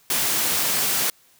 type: high-pass noise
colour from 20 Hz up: white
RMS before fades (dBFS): -22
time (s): 0.1-1.1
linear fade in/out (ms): 2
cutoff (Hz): 100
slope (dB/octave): 96
effects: white hiss -57 dBFS RMS until 1.39 s